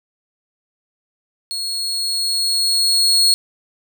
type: tone with level ramp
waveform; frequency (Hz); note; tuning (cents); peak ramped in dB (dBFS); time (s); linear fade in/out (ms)
35% pulse; 4319; C#8; -46; -21 to -9; 1.51-3.34; 0
effects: none